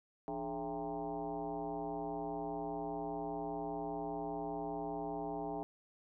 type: tone with frequency modulation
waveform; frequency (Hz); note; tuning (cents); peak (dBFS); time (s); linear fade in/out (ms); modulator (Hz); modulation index
sine; 545; C#5; -29; -37; 0.28-5.63; 0; 125; 2.7
effects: none